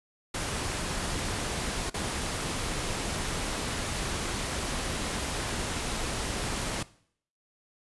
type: noise with dropouts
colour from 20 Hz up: pink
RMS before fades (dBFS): -32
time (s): 0.34-6.83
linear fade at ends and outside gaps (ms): 5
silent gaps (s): 1.9-1.941
effects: noise-tail reverb RT60 0.6 s tail -19 dB re dry + resampled to 24000 Hz